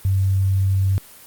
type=tone; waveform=sine; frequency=96.1 Hz; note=G2; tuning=34 cents flat; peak=-15 dBFS; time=0.05-0.98 s; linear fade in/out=0 ms; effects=white hiss -44 dBFS RMS until 1.26 s + Opus 24 kbps